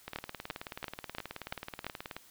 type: two click trains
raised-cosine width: 0.3 ms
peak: -19 / -23 dBFS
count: 6 / 40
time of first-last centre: 0.16-1.866 / 0.08-2.166 s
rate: 2.93 / 18.7 Hz
effects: white hiss -59 dBFS RMS until 2.3 s